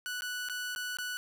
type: tone with dropouts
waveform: sawtooth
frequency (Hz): 1480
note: F#6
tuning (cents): 0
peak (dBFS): -31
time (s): 0.06-1.17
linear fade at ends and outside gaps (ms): 0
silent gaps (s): 0.208-0.221 / 0.487-0.497 / 0.75-0.761 / 0.97-0.986
effects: none